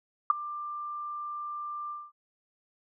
sine tone with ADSR envelope, 1187 Hz, D6, 18 cents sharp, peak -14 dBFS, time 0.3-2.12 s, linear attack 3 ms, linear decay 12 ms, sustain -20 dB, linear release 220 ms, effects none

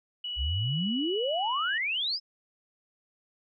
sine tone, 2938 Hz, F#7, 13 cents flat, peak -32 dBFS, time 0.24-1.78 s, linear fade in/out 5 ms
sine exponential sweep, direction up, 58.27 to 5280 Hz, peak -27 dBFS, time 0.36-2.2 s, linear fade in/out 50 ms
effects none

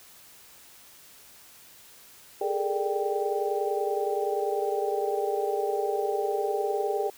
sine tone cluster, 409 / 428.8 / 459.5 / 592 / 785 Hz, G#4 / A4 / A#4 / D5 / G5, -26 / -45 / -25 / +14 / +2 cents, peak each -29 / -32 / -34 / -34 / -31 dBFS, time 2.41-7.1 s, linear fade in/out 5 ms, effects white hiss -52 dBFS RMS until 7.17 s

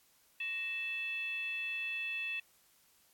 sine tone with frequency modulation, 2637 Hz, E7, in tune, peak -35 dBFS, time 0.4-2.4 s, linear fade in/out 5 ms, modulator 775 Hz, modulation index 0.54, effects white hiss -68 dBFS RMS until 3.13 s + AAC 64 kbps

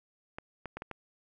clicks, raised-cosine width 0.5 ms, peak -24 dBFS, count 5, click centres 0.385 / 0.657 / 0.77 / 0.821 / 0.913 s, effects none

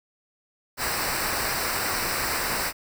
pink noise with comb filter, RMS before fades -27 dBFS, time 0.77-2.73 s, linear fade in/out 50 ms, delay 0.3 ms, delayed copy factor -0.7, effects none

